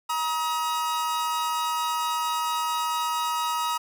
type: tone pair together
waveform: 45% pulse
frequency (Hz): 952 / 1270.8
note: A#5 / D#6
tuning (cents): +36 / +36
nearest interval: perfect fourth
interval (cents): 500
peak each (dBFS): -27 / -28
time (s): 0.09-3.78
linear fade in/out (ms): 10
effects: none